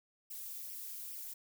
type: noise with flanger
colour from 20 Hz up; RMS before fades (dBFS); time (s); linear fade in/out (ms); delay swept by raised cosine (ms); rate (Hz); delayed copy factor
violet; -45; 0.3-1.34; 10; 0.36 to 3.16; 2.4; +1
effects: none